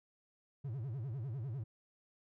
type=tone with vibrato; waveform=triangle; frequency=123.47 Hz; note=B2; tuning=in tune; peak=-36 dBFS; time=0.64-1.64 s; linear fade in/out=10 ms; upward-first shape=sine; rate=10 Hz; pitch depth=270 cents each way; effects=none